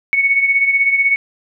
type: beating tone pair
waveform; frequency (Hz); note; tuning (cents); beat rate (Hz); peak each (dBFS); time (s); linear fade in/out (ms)
sine; 2217 / 2233; C#7 / C#7; 0 / +12; 16; -12 / -19; 0.13-1.16; 0
effects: none